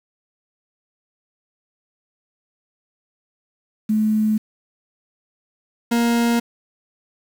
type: tone pair in turn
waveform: sine / 40% pulse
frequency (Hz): 215.5 / 234.9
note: A3 / A#3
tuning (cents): -36 / +13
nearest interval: minor second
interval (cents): 149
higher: second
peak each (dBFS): -15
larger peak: neither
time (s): 3.89-4.38 / 5.91-6.4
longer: neither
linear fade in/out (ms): 10
effects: 7-bit